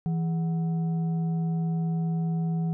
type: tone with frequency modulation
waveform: sine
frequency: 164.81 Hz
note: E3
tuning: in tune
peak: -24 dBFS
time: 0.06-2.73 s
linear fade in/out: 0 ms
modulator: 575 Hz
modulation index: 0.23
effects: none